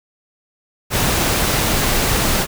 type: noise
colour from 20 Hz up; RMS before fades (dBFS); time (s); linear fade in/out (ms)
pink; -17; 0.9-2.47; 50
effects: none